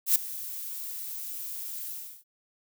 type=noise with ADSR envelope; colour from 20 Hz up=violet; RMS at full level=-19 dBFS; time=0.06-2.24 s; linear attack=94 ms; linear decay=8 ms; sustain=-18 dB; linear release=330 ms; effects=none